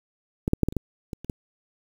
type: clicks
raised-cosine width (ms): 3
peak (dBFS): -10 / -6 / -6 / -11 / -24 / -11 / -19 / -26 / -15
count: 9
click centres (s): 0.479 / 0.534 / 0.633 / 0.686 / 0.725 / 0.767 / 1.132 / 1.246 / 1.298
effects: 7-bit